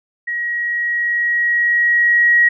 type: tone with level ramp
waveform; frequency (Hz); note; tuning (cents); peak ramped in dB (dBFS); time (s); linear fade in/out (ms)
sine; 1901; A#6; +33; -19 to -8; 0.27-2.49; 10
effects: none